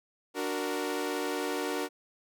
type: chord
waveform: sawtooth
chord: D augmented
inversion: none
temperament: equal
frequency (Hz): 293.7 / 370 / 466.2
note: D4 / F#4 / A#4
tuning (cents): 0 / 0 / 0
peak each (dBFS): -31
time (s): 0.34-1.89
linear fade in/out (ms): 50
effects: none